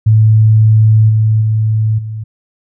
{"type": "tone with level steps", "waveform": "sine", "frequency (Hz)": 109.3, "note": "A2", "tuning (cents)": -11, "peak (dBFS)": [-4, -7, -9, -19], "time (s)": [0.06, 2.24], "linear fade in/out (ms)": 10, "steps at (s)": [1.09, 1.41, 1.98], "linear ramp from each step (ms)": 10, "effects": []}